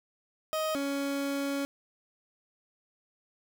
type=tone pair in turn; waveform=30% pulse; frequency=627 / 279.3 Hz; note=D#5 / C#4; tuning=+13 / +13 cents; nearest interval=octave + major second; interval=1400 cents; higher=first; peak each=-26 / -27 dBFS; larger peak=first; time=0.53-0.75 / 0.75-1.65 s; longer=second; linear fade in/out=0 ms; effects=none